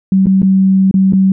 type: tone with dropouts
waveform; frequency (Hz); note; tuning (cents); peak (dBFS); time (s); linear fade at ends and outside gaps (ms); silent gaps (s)
sine; 191.2; G3; -43; -6; 0.12-1.32; 2; 0.259-0.268 / 0.419-0.429 / 0.912-0.941 / 1.124-1.133
effects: none